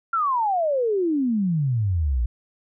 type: exponential sweep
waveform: sine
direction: down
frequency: 1396.9 to 55.2 Hz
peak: -19 dBFS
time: 0.13-2.26 s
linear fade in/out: 5 ms
effects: none